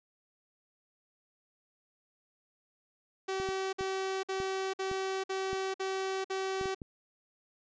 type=tone bursts; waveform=sawtooth; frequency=382.6 Hz; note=G4; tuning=42 cents flat; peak=-28 dBFS; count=7; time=3.28-6.748 s; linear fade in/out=10 ms; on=450 ms; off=53 ms
type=clicks; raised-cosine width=3 ms; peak=-29 dBFS; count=9; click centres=3.4 / 3.489 / 3.809 / 4.402 / 4.914 / 5.531 / 6.612 / 6.657 / 6.818 s
type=noise with exponential growth; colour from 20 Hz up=blue; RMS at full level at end=-44 dBFS; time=5.93-6.01 s; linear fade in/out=1 ms; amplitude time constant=16 ms
effects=resampled to 16000 Hz